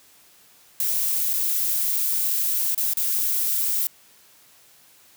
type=noise with dropouts; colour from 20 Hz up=violet; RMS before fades=-23 dBFS; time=0.8-3.87 s; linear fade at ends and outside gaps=1 ms; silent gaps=1.333-1.337 / 2.747-2.777 / 2.935-2.971 s; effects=white hiss -54 dBFS RMS until 5.16 s + high-pass 60 Hz 12 dB/octave